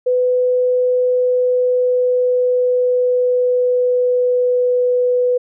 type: tone with pitch glide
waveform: sine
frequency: 500 to 495.4 Hz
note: B4 to B4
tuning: +21 to +5 cents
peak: -12 dBFS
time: 0.06-5.38 s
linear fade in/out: 10 ms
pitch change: -16 cents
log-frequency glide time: 1.08-4.85 s
effects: none